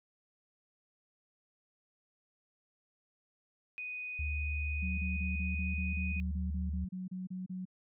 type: tone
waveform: sine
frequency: 2489 Hz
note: D#7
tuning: in tune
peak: -38 dBFS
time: 3.78-6.2 s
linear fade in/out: 0 ms
type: tone with pitch glide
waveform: sine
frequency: 73.42 to 74.62 Hz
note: D2 to D2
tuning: 0 to +28 cents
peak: -33 dBFS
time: 4.19-6.85 s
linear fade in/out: 5 ms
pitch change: +28 cents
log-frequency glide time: 5.37-5.54 s
type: tone bursts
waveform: sine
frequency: 184.8 Hz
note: F#3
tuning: 2 cents flat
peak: -37 dBFS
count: 15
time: 4.82-7.654 s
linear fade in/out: 10 ms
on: 160 ms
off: 31 ms
effects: none